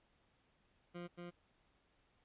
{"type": "tone with echo", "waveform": "20% pulse", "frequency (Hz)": 174.61, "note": "F3", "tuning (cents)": 0, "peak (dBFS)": -40, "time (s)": [0.94, 1.08], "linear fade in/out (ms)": 20, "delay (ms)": 230, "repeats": 1, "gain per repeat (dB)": -2, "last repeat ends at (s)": 1.31, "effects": ["pink hiss -75 dBFS RMS until 2.24 s", "resampled to 8000 Hz"]}